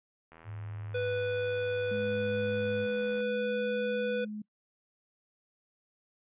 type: click train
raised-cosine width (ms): 0.5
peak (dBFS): -37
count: 237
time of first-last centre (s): 0.32-3.205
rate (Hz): 81.8
type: tone with tremolo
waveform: sine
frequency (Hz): 103.83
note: G#2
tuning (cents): 0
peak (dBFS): -37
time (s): 0.44-2.88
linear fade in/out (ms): 50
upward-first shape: sine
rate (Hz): 0.62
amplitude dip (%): 40
type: tone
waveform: square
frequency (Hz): 493.9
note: B4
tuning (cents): 0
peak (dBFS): -30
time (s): 0.94-4.25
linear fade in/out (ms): 10
type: tone with pitch glide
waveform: sine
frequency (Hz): 209.7 to 211.6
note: G#3 to G#3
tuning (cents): +17 to +33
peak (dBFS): -36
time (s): 1.91-4.42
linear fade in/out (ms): 5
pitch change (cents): +16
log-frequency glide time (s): 2.12-3.37
effects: noise-tail reverb RT60 0.1 s tail -23 dB re dry + resampled to 8000 Hz